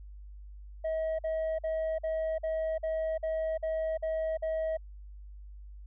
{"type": "tone bursts", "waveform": "sine", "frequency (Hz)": 639, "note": "D#5", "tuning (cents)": 46, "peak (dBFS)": -26, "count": 10, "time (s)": [0.84, 4.772], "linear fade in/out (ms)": 10, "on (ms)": 350, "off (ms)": 48, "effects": ["tanh soft clip ceiling -28 dBFS", "added 50 Hz sine -44 dBFS peak until 5.86 s"]}